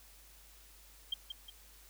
sine tone with echo, 3181 Hz, G7, 25 cents sharp, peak -31 dBFS, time 1.12-1.14 s, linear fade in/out 5 ms, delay 180 ms, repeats 2, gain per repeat -7 dB, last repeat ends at 1.5 s, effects added 50 Hz sine -60 dBFS peak until 1.89 s + white hiss -60 dBFS RMS until 1.89 s

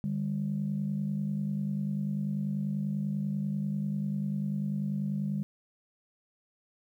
sine tone pair together, 150 / 200.2 Hz, D3 / G3, +37 / +37 cents, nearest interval perfect fourth, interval 500 cents, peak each -32 / -30 dBFS, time 0.04-5.43 s, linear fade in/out 0 ms, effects tanh soft clip ceiling -22 dBFS + 11-bit

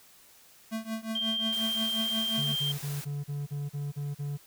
square tone with tremolo, 222.4 Hz, A3, 19 cents sharp, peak -30 dBFS, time 0.71-2.53 s, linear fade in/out 20 ms, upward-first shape triangle, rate 5.6 Hz, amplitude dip 95%
sine tone, 3170 Hz, G7, 19 cents sharp, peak -28 dBFS, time 1.15-2.72 s, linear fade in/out 5 ms
white noise, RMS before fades -42 dBFS, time 1.52-3.05 s, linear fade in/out 10 ms
triangle tone bursts, 143.8 Hz, D3, 36 cents flat, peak -29 dBFS, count 9, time 2.37-4.376 s, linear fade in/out 20 ms, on 190 ms, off 37 ms
effects white hiss -57 dBFS RMS until 4.46 s

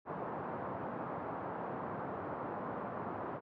white band-pass noise, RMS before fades -41 dBFS, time 0.05-3.41 s, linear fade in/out 50 ms, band 100 to 1100 Hz, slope 24 dB/octave, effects none

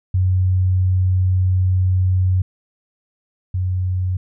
sine tone pair in turn, 92.5 / 91.97 Hz, F#2 / F#2, 0 / -10 cents, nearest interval unison, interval 10 cents, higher first, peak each -13 / -17 dBFS, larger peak first, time 0.14-2.42 / 3.54-4.17 s, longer first, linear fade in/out 5 ms, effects none

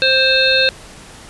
harmonic tone, 526 Hz, C5, 9 cents sharp, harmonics 1 / 3 / 5 / 7 / 8, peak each -17 / -17 / -17 / -17 / -17 dBFS, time 0.02-0.69 s, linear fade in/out 0 ms, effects pink hiss -38 dBFS RMS until 1.29 s + resampled to 24000 Hz

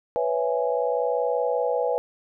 sine chord, C# minor seventh, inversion third, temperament equal, 493.9 / 554.4 / 659.3 / 830.6 Hz, B4 / C#5 / E5 / G#5, 0 / 0 / 0 / 0 cents, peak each -24 / -28 / -29 / -29 dBFS, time 0.16-1.98 s, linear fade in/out 0 ms, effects none

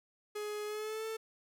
45% pulse tone with pitch glide, 419.5 to 443.2 Hz, G#4 to A4, +17 to +13 cents, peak -37 dBFS, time 0.35-1.17 s, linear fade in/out 10 ms, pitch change +96 cents, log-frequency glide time 0.66-1.06 s, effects none

